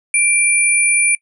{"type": "tone pair together", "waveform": "sine", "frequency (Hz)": [2358, 9432], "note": ["D7", "D9"], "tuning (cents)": [6, 6], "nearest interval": "2 octaves", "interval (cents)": 2400, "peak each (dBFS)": -14, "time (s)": [0.14, 1.15], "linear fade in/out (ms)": 2, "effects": ["noise-tail reverb RT60 0.1 s tail -22 dB re dry"]}